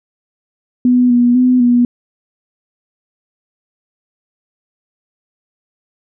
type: tone with pitch steps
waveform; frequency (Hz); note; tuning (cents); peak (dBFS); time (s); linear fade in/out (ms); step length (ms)
sine; 248 / 242.2 / 251.9 / 242.6; B3 / B3 / B3 / B3; +7 / -34 / +34 / -31; -7; 0.85-1.85; 2; 250
effects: none